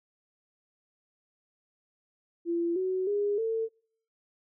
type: tone with pitch steps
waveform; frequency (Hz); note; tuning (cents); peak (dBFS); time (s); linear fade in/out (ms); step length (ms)
sine; 340.3 / 373.2 / 409.4 / 449; F4 / F#4 / G#4 / A4; -45 / +15 / -25 / +35; -26; 2.45-3.69; 50; 310
effects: noise-tail reverb RT60 0.5 s tail -22 dB re dry